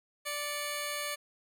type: tone pair together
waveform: 10% pulse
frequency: 586 / 2212 Hz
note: D5 / C#7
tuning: -4 / -4 cents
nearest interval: octave + major seventh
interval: 2300 cents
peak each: -27 / -30 dBFS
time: 0.25-1.16 s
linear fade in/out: 20 ms
effects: none